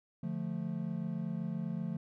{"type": "chord", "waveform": "triangle", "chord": "D minor", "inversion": "none", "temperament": "equal", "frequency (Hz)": [146.83, 174.61, 220], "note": ["D3", "F3", "A3"], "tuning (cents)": [0, 0, 0], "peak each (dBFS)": [-39, -35, -37], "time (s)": [0.23, 1.97], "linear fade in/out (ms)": 5, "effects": []}